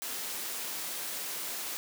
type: high-pass noise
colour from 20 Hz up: white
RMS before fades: -37 dBFS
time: 0.02-1.77 s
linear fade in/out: 0 ms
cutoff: 220 Hz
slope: 12 dB/octave
effects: none